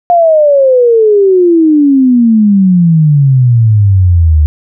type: exponential sweep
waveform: sine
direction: down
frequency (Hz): 710 to 73.7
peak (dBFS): -3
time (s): 0.1-4.46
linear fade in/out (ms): 0
effects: none